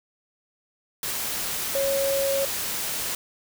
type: tone in noise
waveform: sine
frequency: 550 Hz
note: C#5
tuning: 14 cents flat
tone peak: -22 dBFS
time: 1.75-2.45 s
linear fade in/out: 2 ms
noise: white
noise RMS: -29 dBFS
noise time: 1.03-3.15 s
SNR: +4 dB
effects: none